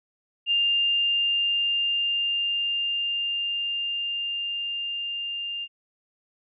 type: tone with level ramp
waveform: sine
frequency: 2801 Hz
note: F7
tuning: 4 cents sharp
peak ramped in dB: -19 to -29 dBFS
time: 0.46-5.68 s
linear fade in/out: 50 ms
effects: none